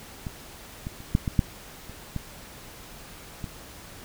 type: clicks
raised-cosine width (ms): 5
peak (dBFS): -19 / -20 / -30 / -7 / -14 / -6 / -28 / -17 / -20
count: 9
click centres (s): 0.268 / 0.869 / 1.004 / 1.151 / 1.278 / 1.392 / 1.896 / 2.163 / 3.442
effects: pink hiss -45 dBFS RMS until 4.04 s